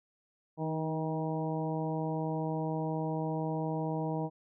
harmonic tone with a mistuned harmonic, 158.8 Hz, D#3, 36 cents sharp, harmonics 1 / 2 / 3 / 4 / 5 / 6, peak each -34 / -37 / -39 / -40 / -41 / -42 dBFS, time 0.57-4.3 s, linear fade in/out 50 ms, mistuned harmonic 2, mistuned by -23 cents, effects none

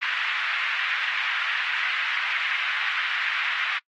pink band-pass noise, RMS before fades -27 dBFS, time 0.01-3.79 s, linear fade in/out 20 ms, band 1500 to 2700 Hz, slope 24 dB/octave, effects noise-tail reverb RT60 0.1 s tail -24 dB re dry + AAC 32 kbps

